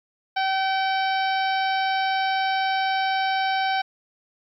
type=harmonic tone; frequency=768 Hz; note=G5; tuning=36 cents flat; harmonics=1 / 2 / 3 / 4 / 5 / 6 / 7; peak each=-22 / -28 / -32 / -34 / -36 / -38 / -39 dBFS; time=0.36-3.82 s; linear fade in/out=10 ms; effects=10-bit